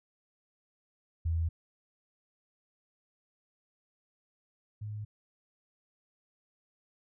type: tone pair in turn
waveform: sine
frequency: 82.3 / 105.81 Hz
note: E2 / G#2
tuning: -2 / +33 cents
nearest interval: major third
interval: 435 cents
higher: second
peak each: -27 / -36 dBFS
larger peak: first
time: 1.25-1.49 / 4.81-5.05 s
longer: neither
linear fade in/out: 10 ms
effects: none